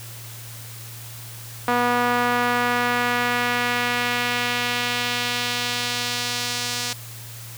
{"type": "tone with band-pass filter sweep", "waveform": "sawtooth", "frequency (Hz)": 243, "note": "B3", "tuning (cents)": -28, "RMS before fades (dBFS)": -23, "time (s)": [1.68, 6.93], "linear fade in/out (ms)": 2, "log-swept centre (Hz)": [1100, 5500], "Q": 1.1, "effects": ["added 115 Hz sine -38 dBFS peak until 7.57 s", "white hiss -40 dBFS RMS until 7.57 s"]}